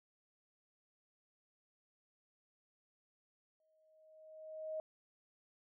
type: tone with exponential growth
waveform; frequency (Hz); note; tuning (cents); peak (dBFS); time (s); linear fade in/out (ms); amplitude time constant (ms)
sine; 628; D#5; +16; -37; 3.6-4.8; 1; 260
effects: none